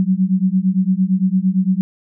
sine beating tone pair, 183.3 / 192.1 Hz, F#3 / G3, -16 / -35 cents, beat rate 8.8 Hz, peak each -16 dBFS, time 0-1.81 s, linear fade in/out 0 ms, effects none

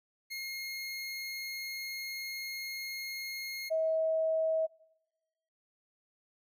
25% pulse / sine tone pair in turn, 2147 / 641.4 Hz, C7 / E5, +44 / -48 cents, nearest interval octave + major sixth, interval 2092 cents, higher first, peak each -34 / -27 dBFS, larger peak second, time 0.3-3.7 / 3.7-4.67 s, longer first, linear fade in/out 20 ms, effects noise-tail reverb RT60 1.0 s tail -22 dB re dry

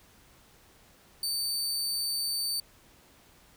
sawtooth tone, 4571 Hz, D8, 48 cents flat, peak -26 dBFS, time 1.23-2.6 s, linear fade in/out 2 ms, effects pink hiss -59 dBFS RMS until 3.56 s

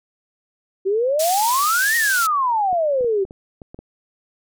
sine exponential two-way sweep, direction up then down, 372.5 to 1900 to 372.5 Hz, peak -16 dBFS, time 0.85-3.25 s, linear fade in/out 20 ms, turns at 1.96 s
pink band-pass noise, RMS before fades -25 dBFS, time 1.19-2.27 s, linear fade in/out 10 ms, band 5000 to 16000 Hz, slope 12 dB/octave
clicks, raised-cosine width 2 ms, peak -24 dBFS, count 8, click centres 2.729 / 3.009 / 3.045 / 3.251 / 3.309 / 3.618 / 3.745 / 3.79 s
effects none

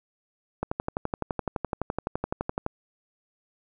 click train, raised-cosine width 1 ms, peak -13 dBFS, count 25, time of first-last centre 0.63-2.664 s, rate 11.8 Hz, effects none

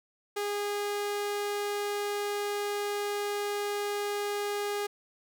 sawtooth tone, 410 Hz, G#4, 22 cents flat, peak -26 dBFS, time 0.36-4.87 s, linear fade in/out 10 ms, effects none

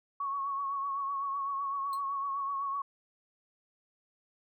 sine tone with vibrato, 1108.7 Hz, C#6, in tune, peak -31 dBFS, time 0.2-2.82 s, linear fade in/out 5 ms, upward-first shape triangle, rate 7.9 Hz, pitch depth 45 cents each way
20% pulse tone with exponential decay, 4186 Hz, C8, in tune, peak -35 dBFS, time 1.93-2.02 s, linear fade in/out 1 ms, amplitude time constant 18 ms
effects none

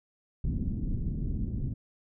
pink low-pass noise, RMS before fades -31 dBFS, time 0.44-1.74 s, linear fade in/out 5 ms, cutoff 250 Hz, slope 24 dB/octave, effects none

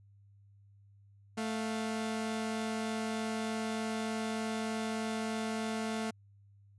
sawtooth tone pair together, 220.1 / 703.6 Hz, A3 / F5, +1 / +13 cents, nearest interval octave + minor sixth, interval 2012 cents, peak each -30 / -38 dBFS, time 1.37-6.11 s, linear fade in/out 10 ms, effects added 100 Hz sine -58 dBFS peak until 6.78 s + resampled to 24000 Hz

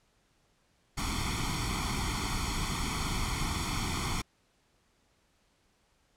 pink noise with comb filter, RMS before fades -32 dBFS, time 0.97-4.22 s, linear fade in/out 10 ms, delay 0.9 ms, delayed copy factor +0.95, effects pink hiss -70 dBFS RMS until 6.16 s + low-pass 9000 Hz 12 dB/octave

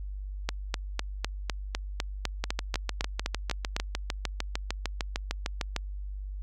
two click trains, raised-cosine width 0.2 ms, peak -12 / -11 dBFS, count 23 / 14, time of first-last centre 2.44-5.763 / 0.49-3.765 s, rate 6.62 / 3.97 Hz, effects added 49 Hz sine -34 dBFS peak until 6.42 s

